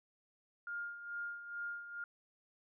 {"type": "tone with tremolo", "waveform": "sine", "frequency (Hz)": 1411, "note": "F6", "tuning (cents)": 17, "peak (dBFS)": -38, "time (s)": [0.67, 2.04], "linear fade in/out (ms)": 2, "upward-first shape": "sine", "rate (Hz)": 2.3, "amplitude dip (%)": 65, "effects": []}